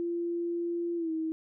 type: tone with pitch glide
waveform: sine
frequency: 342.9 to 319.9 Hz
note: F4 to D#4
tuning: -32 to +48 cents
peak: -29 dBFS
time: 0-1.32 s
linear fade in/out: 0 ms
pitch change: -120 cents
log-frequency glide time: 0.96-1.11 s
effects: none